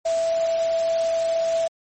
sine tone in noise, 660 Hz, E5, 2 cents sharp, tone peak -19 dBFS, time 0.05-1.68 s, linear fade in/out 10 ms, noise white, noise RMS -35 dBFS, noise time 0.05-1.68 s, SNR +13 dB, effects MP3 32 kbps

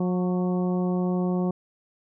harmonic tone with a mistuned harmonic, 180.6 Hz, F#3, 42 cents flat, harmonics 1 / 2 / 3 / 4 / 5 / 6, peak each -23 / -29 / -35 / -37 / -42 / -42 dBFS, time 0-1.51 s, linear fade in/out 5 ms, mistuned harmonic 6, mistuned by +39 cents, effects none

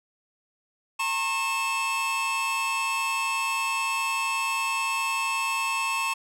45% pulse tone cluster, 912 / 1081 / 2626 Hz, A#5 / C#6 / E7, -38 / -44 / -7 cents, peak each -32 / -29 / -28 dBFS, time 0.99-6.14 s, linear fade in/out 10 ms, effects low-pass 12000 Hz 12 dB/octave

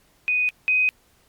sine tone pair in turn, 2489 / 2508 Hz, D#7 / D#7, 0 / +13 cents, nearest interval unison, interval 13 cents, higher second, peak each -18 / -16 dBFS, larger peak second, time 0.28-0.49 / 0.68-0.89 s, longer neither, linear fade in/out 0 ms, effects pink hiss -60 dBFS RMS until 1.28 s + MP3 96 kbps

